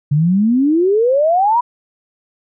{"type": "exponential sweep", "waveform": "sine", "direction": "up", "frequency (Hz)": [140, 995], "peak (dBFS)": -10, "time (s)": [0.11, 1.61], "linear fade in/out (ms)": 10, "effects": []}